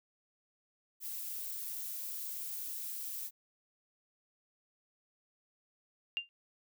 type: noise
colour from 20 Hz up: violet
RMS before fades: -41 dBFS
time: 1-3.31 s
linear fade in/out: 50 ms
type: tone with exponential decay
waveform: sine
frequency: 2792 Hz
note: F7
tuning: 1 cent flat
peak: -28 dBFS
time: 6.17-6.29 s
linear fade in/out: 0 ms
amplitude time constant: 24 ms
effects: none

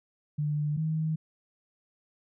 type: tone pair in turn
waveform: sine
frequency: 148.9 / 157.75 Hz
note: D3 / D#3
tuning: +24 / +24 cents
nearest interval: minor second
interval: 100 cents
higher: second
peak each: -26 dBFS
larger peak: neither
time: 0.38-0.77 / 0.77-1.16 s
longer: neither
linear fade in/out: 10 ms
effects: none

